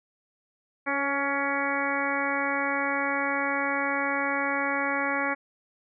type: harmonic tone with a mistuned harmonic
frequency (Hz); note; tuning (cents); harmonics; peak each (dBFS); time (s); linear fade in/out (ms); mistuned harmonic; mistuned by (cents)
280; C#4; +18; 1 / 2 / 3 / 4 / 5 / 6 / 7 / 8; -33 / -33 / -33 / -33 / -33 / -33 / -33 / -33; 0.86-5.35; 20; 2; -17
effects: none